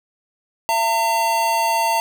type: tone pair together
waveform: square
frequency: 673 / 909.2 Hz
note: E5 / A#5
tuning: +36 / -43 cents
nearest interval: perfect fourth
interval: 521 cents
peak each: -24 / -18 dBFS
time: 0.69-2 s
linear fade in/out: 0 ms
effects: none